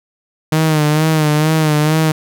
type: tone with vibrato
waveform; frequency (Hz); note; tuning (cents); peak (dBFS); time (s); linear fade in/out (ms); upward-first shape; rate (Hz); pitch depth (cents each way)
sawtooth; 154.4; D#3; -13; -7; 0.52-2.12; 5; sine; 2.2; 53
effects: none